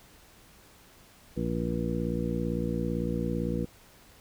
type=harmonic tone with a mistuned harmonic; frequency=57.8 Hz; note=A#1; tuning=14 cents flat; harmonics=1 / 2 / 3 / 4 / 5 / 6 / 8; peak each=-36 / -37 / -32 / -34 / -37 / -37 / -36 dBFS; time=1.36-3.66 s; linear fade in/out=20 ms; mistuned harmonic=8; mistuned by=+69 cents; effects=pink hiss -56 dBFS RMS until 4.2 s